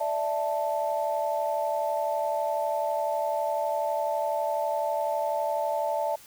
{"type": "chord", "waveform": "sine", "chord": "D suspended second", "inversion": "none", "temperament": "equal", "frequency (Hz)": [587.3, 659.3, 880], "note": ["D5", "E5", "A5"], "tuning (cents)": [0, 0, 0], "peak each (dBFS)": -29, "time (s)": [0, 6.16], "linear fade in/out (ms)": 10, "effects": ["tanh soft clip ceiling -15 dBFS", "white hiss -51 dBFS RMS until 6.26 s"]}